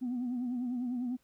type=tone with vibrato; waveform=sine; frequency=246.9 Hz; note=B3; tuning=in tune; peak=-30 dBFS; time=0.01-1.17 s; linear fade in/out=20 ms; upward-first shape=triangle; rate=10 Hz; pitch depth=81 cents each way; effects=tanh soft clip ceiling -29 dBFS + pink hiss -73 dBFS RMS until 1.23 s